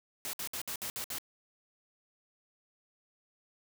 white noise bursts, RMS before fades -38 dBFS, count 7, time 0.25-1.184 s, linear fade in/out 0 ms, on 82 ms, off 60 ms, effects none

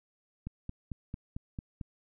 click train, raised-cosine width 5 ms, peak -25 dBFS, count 7, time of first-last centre 0.47-1.812 s, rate 4.47 Hz, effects none

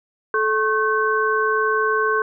sine tone cluster, 434.3 / 1087 / 1531 Hz, A4 / C#6 / G6, -23 / -34 / -41 cents, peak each -21 dBFS, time 0.34-2.22 s, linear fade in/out 2 ms, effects none

